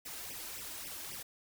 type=noise with flanger; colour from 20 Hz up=white; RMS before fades=-44 dBFS; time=0.05-1.23 s; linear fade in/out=10 ms; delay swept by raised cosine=0.35 to 3.25 ms; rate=3.7 Hz; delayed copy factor=+0.9; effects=none